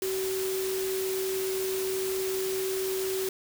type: tone in noise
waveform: sine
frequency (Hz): 380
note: F#4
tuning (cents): +46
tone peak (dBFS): -28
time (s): 0.02-3.29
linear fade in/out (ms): 2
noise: white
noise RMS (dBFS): -36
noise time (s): 0.02-3.29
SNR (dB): +5
effects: none